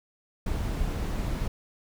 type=noise; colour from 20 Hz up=brown; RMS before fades=-29 dBFS; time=0.46-1.48 s; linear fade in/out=5 ms; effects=none